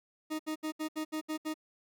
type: tone bursts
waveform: 40% pulse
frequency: 311.1 Hz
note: D#4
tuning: in tune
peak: -32 dBFS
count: 8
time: 0.3-1.542 s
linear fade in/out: 20 ms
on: 94 ms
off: 70 ms
effects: none